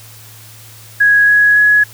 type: tone with pitch steps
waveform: sine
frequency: 1661.2 / 1671.8 / 1682.4 Hz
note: G#6 / G#6 / G#6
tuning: 0 / +11 / +22 cents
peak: -6 dBFS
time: 1-1.84 s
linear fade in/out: 10 ms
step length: 280 ms
effects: added 110 Hz sine -39 dBFS peak until 1.93 s + white hiss -39 dBFS RMS until 1.93 s